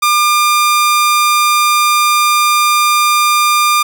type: tone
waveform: sawtooth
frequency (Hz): 1200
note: D6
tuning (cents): +37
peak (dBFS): -5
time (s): 0.02-3.83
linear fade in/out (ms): 10
effects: none